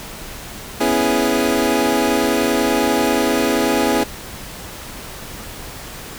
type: chord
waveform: 25% pulse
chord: C# minor seventh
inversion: third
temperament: equal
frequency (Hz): 246.9 / 277.2 / 329.6 / 415.3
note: B3 / C#4 / E4 / G#4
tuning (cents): 0 / 0 / 0 / 0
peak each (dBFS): -17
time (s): 0.8-4.04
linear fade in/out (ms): 10
effects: pink hiss -33 dBFS RMS until 6.18 s